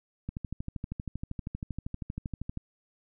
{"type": "click train", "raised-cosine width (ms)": 5, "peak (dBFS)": -22, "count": 30, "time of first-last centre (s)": [0.29, 2.573], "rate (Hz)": 12.7, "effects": []}